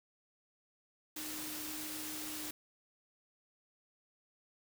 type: tone in noise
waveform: sine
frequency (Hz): 307.3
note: D#4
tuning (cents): -21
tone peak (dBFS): -47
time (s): 1.16-2.51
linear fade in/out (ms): 5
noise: white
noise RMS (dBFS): -43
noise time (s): 1.16-2.51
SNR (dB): -7
effects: none